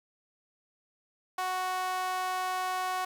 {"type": "tone with high-pass filter", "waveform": "sawtooth", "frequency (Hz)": 370, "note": "F#4", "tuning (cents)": 0, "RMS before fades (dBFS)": -32, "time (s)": [1.38, 3.05], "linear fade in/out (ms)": 5, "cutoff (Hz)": 890, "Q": 6.2, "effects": ["11-bit"]}